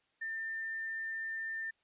sine tone, 1796 Hz, A6, 35 cents sharp, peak -36 dBFS, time 0.21-1.71 s, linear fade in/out 10 ms, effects white hiss -75 dBFS RMS until 1.83 s + resampled to 8000 Hz

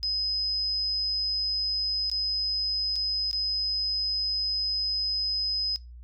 sine tone with dropouts, 5050 Hz, D#8, 25 cents sharp, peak -26 dBFS, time 0.03-5.76 s, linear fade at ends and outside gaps 0 ms, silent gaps 2.099-2.115 / 2.957-2.962 / 3.312-3.33 s, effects noise-tail reverb RT60 0.2 s tail -18 dB re dry + added 60 Hz sine -42 dBFS peak until 6.03 s

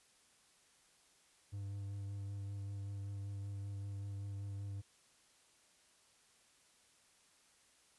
triangle tone with vibrato, 99.8 Hz, G2, 32 cents sharp, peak -39 dBFS, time 1.52-4.82 s, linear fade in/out 20 ms, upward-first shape sine, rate 5.2 Hz, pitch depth 15 cents each way, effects white hiss -69 dBFS RMS until 7.98 s + resampled to 24000 Hz

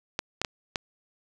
clicks, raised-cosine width 0.2 ms, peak -10 dBFS, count 4, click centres 0.191 / 0.416 / 0.448 / 0.758 s, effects none

